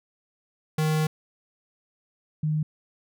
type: tone pair in turn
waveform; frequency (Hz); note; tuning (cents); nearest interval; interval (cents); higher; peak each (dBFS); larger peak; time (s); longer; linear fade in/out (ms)
square / sine; 155.56 / 153.68; D#3 / D#3; 0 / -21; unison; 21; first; -22 / -22; neither; 0.78-1.07 / 2.43-2.63; first; 5
effects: none